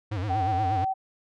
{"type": "tone with vibrato", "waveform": "square", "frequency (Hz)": 98, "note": "G2", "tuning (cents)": 0, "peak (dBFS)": -28, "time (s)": [0.11, 0.85], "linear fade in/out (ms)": 10, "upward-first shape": "sine", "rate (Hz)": 8.4, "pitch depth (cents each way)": 180}
{"type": "tone", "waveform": "sine", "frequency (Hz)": 765, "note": "G5", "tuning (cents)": -42, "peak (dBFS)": -24, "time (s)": [0.29, 0.94], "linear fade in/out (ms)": 20}
{"effects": ["low-pass 4000 Hz 12 dB/octave"]}